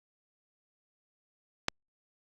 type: click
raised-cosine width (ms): 0.2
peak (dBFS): -9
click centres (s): 1.684
effects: Opus 48 kbps